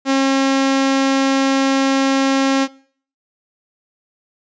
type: tone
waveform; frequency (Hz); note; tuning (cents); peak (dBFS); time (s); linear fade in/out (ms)
sawtooth; 270; C#4; -45; -9; 0.05-2.68; 50
effects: noise-tail reverb RT60 0.5 s tail -21 dB re dry + resampled to 16000 Hz

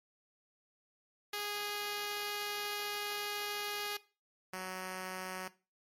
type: tone pair in turn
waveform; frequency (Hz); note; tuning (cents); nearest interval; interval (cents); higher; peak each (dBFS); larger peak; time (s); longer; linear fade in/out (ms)
5% pulse; 412.8 / 186.02; G#4 / F#3; -10 / +10; octave + major second; 1380; first; -25 / -28; first; 1.33-3.97 / 4.53-5.48; first; 5
effects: noise-tail reverb RT60 0.3 s tail -17 dB re dry + MP3 64 kbps

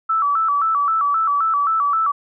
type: tone with vibrato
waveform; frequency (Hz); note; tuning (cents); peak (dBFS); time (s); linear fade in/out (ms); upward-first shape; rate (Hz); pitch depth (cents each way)
sine; 1230; D#6; -20; -15; 0.09-2.12; 10; square; 3.8; 120
effects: none

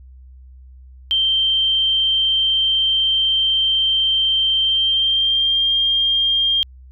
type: tone with pitch glide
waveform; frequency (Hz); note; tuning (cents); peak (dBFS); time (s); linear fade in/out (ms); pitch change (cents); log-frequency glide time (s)
sine; 3136 to 3207; G7 to G7; 0 to +39; -14; 1.11-6.63; 0; +39; 4.62-5.75
effects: added 64 Hz sine -39 dBFS peak until 6.91 s

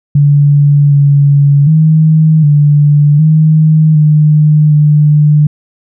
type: tone with pitch steps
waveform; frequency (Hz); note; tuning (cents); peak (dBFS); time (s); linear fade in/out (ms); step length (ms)
sine; 144.2 / 142.3 / 157.4 / 146.6 / 156.4 / 151.8 / 149.5; D3 / C#3 / D#3 / D3 / D#3 / D#3 / D3; -31 / +46 / +20 / -3 / +9 / -42 / +31; -3; 0.15-5.47; 5; 760
effects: none

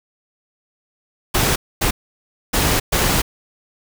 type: noise bursts at uneven times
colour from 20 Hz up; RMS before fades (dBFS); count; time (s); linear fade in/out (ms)
pink; -17; 4; 1.34-1.56 / 1.81-1.91 / 2.53-2.8 / 2.92-3.22; 10
effects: none

